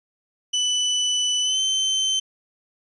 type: tone with pitch glide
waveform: 30% pulse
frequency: 2987 to 3091 Hz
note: F#7 to G7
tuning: +16 to -25 cents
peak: -17 dBFS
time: 0.53-2.2 s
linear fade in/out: 10 ms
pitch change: +59 cents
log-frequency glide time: 1.42-1.6 s
effects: resampled to 24000 Hz